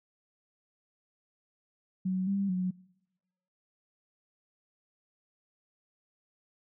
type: tone with pitch steps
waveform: sine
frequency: 186.4 / 197.6 / 183.3 Hz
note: F#3 / G3 / F#3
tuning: +13 / +14 / -16 cents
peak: -27 dBFS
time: 2.05-2.71 s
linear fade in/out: 10 ms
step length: 220 ms
effects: noise-tail reverb RT60 0.9 s tail -23 dB re dry